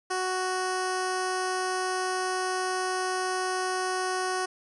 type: tone with notch filter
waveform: 10% pulse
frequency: 370.7 Hz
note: F#4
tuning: 3 cents sharp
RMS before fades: -29 dBFS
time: 0.1-4.46 s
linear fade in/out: 10 ms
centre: 2300 Hz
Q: 1.9
effects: resampled to 24000 Hz